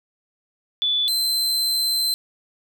sine / 40% pulse tone pair in turn, 3469 / 4088 Hz, A7 / C8, -25 / -41 cents, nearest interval minor third, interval 284 cents, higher second, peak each -18 dBFS, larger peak neither, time 0.82-1.08 / 1.08-2.14 s, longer second, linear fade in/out 0 ms, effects none

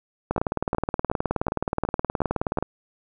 two click trains, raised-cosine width 1 ms, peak -9 / -11 dBFS, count 45 / 7, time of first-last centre 0.31-2.626 / 0.38-2.586 s, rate 19 / 2.72 Hz, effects none

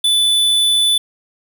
square tone, 3488 Hz, A7, 16 cents flat, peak -12 dBFS, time 0.04-0.98 s, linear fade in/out 5 ms, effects none

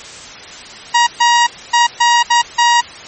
sawtooth tone bursts at uneven times, 950 Hz, A#5, 33 cents sharp, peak -4 dBFS, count 6, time 0.94-1.07 / 1.2-1.47 / 1.73-1.87 / 2-2.23 / 2.3-2.42 / 2.58-2.81 s, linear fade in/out 10 ms, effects white hiss -32 dBFS RMS until 3.07 s + MP3 32 kbps

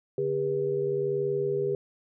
sine tone cluster, 143.3 / 402.2 / 483.2 Hz, D3 / G4 / B4, -42 / +44 / -38 cents, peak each -35 / -26 / -32 dBFS, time 0.18-1.75 s, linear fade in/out 2 ms, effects none

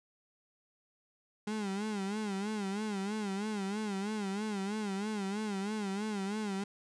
35% pulse tone with vibrato, 204.5 Hz, G#3, 26 cents flat, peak -32 dBFS, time 1.47-6.64 s, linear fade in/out 5 ms, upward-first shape sine, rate 3.1 Hz, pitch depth 110 cents each way, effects resampled to 22050 Hz

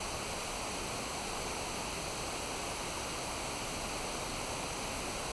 pink noise with comb filter, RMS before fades -38 dBFS, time 0-5.32 s, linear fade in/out 5 ms, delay 0.57 ms, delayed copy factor -0.5, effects resampled to 24000 Hz

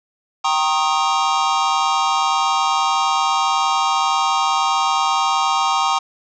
square chord, Eb dominant seventh, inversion first, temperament equal with one note detuned, 784 / 932.3 / 1082.8 / 1244.5 Hz, G5 / Bb5 / Db6 / Eb6, 0 / 0 / -41 / 0 cents, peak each -22 dBFS, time 0.44-5.99 s, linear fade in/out 10 ms, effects resampled to 16000 Hz + 7-bit

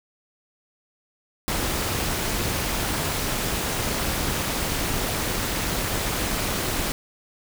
pink noise with amplitude modulation, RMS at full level -23 dBFS, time 1.48-6.92 s, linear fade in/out 0 ms, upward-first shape sine, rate 250 Hz, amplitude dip 60%, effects none

